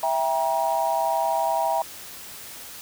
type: chord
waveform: sine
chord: E diminished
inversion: none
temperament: just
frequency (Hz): 659.3 / 791.1 / 949.3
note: E5 / G5 / Bb5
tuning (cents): 0 / +16 / +31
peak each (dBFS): -25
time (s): 0.03-1.82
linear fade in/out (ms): 2
effects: white hiss -40 dBFS RMS until 2.81 s